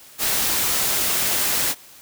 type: noise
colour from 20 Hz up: white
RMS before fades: -21 dBFS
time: 0.18-1.75 s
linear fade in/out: 50 ms
effects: white hiss -46 dBFS RMS until 2.01 s